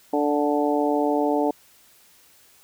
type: harmonic tone with a mistuned harmonic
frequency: 146.83 Hz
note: D3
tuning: in tune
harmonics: 2 / 3 / 4 / 5 / 6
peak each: -23 / -25 / -26 / -27 / -28 dBFS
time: 0.13-1.51 s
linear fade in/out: 5 ms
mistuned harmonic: 6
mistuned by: -15 cents
effects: white hiss -55 dBFS RMS until 2.63 s